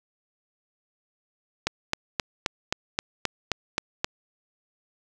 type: click train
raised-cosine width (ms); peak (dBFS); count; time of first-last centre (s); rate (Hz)
0.2; -6; 10; 1.67-4.045; 3.79
effects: none